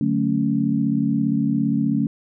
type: chord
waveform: sine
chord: D major seventh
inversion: none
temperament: equal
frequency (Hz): 146.83 / 185 / 220 / 277.2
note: D3 / F#3 / A3 / C#4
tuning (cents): 0 / 0 / 0 / 0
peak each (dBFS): -25 / -26 / -21 / -22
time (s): 0.01-2.07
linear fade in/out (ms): 2
effects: none